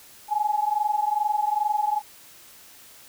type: tone pair together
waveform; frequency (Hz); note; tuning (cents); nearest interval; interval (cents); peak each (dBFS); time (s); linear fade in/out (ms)
sine; 830.6 / 853; G#5 / G#5; 0 / +46; unison; 46; -24; 0.28-2.02; 50
effects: white hiss -49 dBFS RMS until 3.08 s